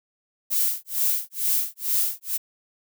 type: noise with tremolo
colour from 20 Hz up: violet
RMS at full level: -21 dBFS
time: 0.5-2.38 s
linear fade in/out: 20 ms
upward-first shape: sine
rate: 2.2 Hz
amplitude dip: 100%
effects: none